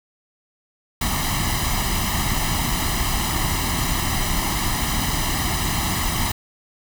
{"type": "noise with comb filter", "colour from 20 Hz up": "pink", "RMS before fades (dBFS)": -22, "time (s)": [1.01, 6.32], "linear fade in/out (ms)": 5, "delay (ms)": 1, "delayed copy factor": 0.75, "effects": []}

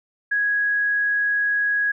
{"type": "tone", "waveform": "sine", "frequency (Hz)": 1661.2, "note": "G#6", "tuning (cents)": 0, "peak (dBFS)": -18, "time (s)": [0.31, 1.92], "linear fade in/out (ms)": 10, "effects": []}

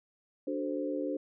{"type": "chord", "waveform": "sine", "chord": "D dominant seventh", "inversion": "none", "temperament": "equal with one note detuned", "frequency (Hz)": [293.7, 373.2, 440, 523.3], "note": ["D4", "F#4", "A4", "C5"], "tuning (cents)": [0, 15, 0, 0], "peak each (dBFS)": [-34, -39, -40, -36], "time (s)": [0.47, 1.17], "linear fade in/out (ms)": 5, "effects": []}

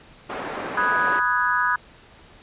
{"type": "band-pass noise", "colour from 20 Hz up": "pink", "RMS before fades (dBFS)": -31, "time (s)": [0.29, 1.2], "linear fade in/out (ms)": 10, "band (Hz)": [330, 1700], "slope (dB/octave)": 12}
{"type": "chord", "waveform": "sine", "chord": "G# minor seventh", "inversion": "first", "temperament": "equal", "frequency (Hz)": [987.8, 1244.5, 1480, 1661.2], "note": ["B5", "D#6", "F#6", "G#6"], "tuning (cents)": [0, 0, 0, 0], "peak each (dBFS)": -24, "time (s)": [0.77, 1.76], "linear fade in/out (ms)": 5}
{"effects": ["pink hiss -49 dBFS RMS until 2.42 s", "resampled to 8000 Hz"]}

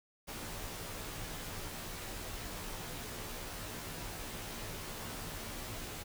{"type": "noise with comb filter", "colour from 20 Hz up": "pink", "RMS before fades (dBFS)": -43, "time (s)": [0.27, 6.04], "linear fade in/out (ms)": 20, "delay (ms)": 15, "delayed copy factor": -1, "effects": []}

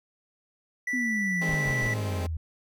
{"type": "tone", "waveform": "triangle", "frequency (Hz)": 1967, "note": "B6", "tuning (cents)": -7, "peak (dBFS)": -25, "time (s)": [0.87, 1.94], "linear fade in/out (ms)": 5}
{"type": "exponential sweep", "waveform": "sine", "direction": "down", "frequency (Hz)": [259.1, 77], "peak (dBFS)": -28, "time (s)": [0.93, 2.37], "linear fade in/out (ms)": 5}
{"type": "chord", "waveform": "15% pulse", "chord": "Ab major seventh", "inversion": "second", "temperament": "equal with one note detuned", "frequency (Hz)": [155.56, 196, 211.4, 261.6], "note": ["Eb3", "G3", "Ab3", "C4"], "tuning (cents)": [0, 0, 31, 0], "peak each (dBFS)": [-35, -34, -31, -31], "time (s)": [1.41, 2.27], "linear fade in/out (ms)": 10}
{"type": "noise bursts", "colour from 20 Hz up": "brown", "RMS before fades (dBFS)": -34, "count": 3, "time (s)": [1.49, 1.877], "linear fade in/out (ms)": 2, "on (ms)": 63, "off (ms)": 99}
{"effects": []}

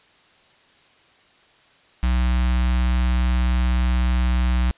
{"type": "tone with notch filter", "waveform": "square", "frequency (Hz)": 61.74, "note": "B1", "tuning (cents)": 0, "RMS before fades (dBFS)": -19, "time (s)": [2.03, 4.71], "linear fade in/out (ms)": 0, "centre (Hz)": 450, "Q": 0.61, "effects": ["white hiss -55 dBFS RMS until 4.77 s", "resampled to 8000 Hz"]}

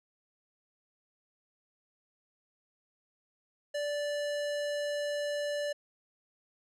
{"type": "tone", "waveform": "square", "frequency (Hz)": 584, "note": "D5", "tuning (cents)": -10, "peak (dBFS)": -32, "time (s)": [3.74, 5.73], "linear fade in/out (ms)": 10, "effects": ["low-pass 8000 Hz 12 dB/octave"]}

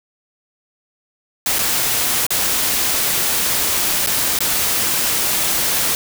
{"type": "noise with dropouts", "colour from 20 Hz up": "white", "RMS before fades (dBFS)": -18, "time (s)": [1.46, 5.95], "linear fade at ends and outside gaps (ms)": 1, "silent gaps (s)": [[1.586, 1.59], [2.266, 2.305], [4.063, 4.071], [4.389, 4.405]], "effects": []}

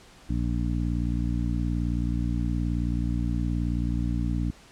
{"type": "harmonic tone", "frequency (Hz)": 58.9, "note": "A#1", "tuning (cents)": 19, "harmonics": [1, 2, 3, 4, 5], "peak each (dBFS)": [-27, -30, -32, -33, -34], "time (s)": [0.29, 4.51], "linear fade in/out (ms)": 10, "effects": ["pink hiss -52 dBFS RMS until 4.71 s", "low-pass 8000 Hz 12 dB/octave"]}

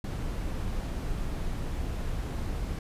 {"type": "noise", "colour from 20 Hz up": "brown", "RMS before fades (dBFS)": -32, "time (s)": [0.04, 2.79], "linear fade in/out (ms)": 2, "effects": ["resampled to 32000 Hz"]}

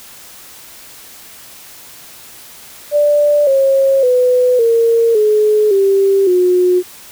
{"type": "tone with pitch steps", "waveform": "sine", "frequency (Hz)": [587.3, 541.7, 499.6, 460.8, 425, 392, 361.5], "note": ["D5", "C#5", "B4", "A#4", "G#4", "G4", "F#4"], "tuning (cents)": [0, -40, 20, -20, 40, 0, -40], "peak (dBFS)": -8, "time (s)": [2.91, 6.83], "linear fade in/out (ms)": 50, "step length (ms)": 560, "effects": ["white hiss -37 dBFS RMS until 7.11 s"]}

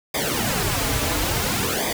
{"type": "noise with flanger", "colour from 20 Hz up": "pink", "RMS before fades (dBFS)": -23, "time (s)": [0.14, 1.93], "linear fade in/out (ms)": 5, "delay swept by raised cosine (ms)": [0.71, 5.61], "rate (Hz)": 0.58, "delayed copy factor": -0.9, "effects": []}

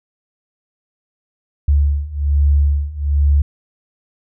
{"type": "beating tone pair", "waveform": "sine", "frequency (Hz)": [71.2, 72.4], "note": ["C#2", "D2"], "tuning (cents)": [47, -24], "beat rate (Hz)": 1.2, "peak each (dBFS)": [-16, -14], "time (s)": [1.68, 3.42], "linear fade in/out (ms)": 5, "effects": []}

